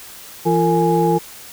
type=tone cluster; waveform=sine; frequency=167.3 / 344.7 / 456.1 / 832 Hz; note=E3 / F4 / A#4 / G#5; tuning=+26 / -23 / -38 / +3 cents; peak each=-18 dBFS; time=0.45-1.19 s; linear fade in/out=20 ms; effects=tanh soft clip ceiling -3 dBFS + white hiss -38 dBFS RMS until 1.52 s